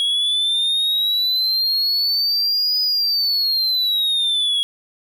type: exponential two-way sweep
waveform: triangle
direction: up then down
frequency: 3313 to 4980 to 3313 Hz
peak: -15 dBFS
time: 0-4.63 s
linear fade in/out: 0 ms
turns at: 2.81 s
effects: none